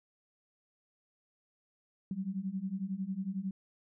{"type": "beating tone pair", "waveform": "sine", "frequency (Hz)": [185, 196], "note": ["F#3", "G3"], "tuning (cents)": [0, 0], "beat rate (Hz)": 11, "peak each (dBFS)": [-38, -36], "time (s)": [2.11, 3.51], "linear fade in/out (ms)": 2, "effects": []}